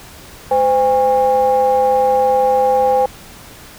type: ring-modulated tone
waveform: triangle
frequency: 147.8 Hz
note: D3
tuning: 11 cents sharp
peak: -5 dBFS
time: 0.51-3.06 s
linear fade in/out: 5 ms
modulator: 661 Hz
effects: tanh soft clip ceiling -1 dBFS + pink hiss -38 dBFS RMS until 3.78 s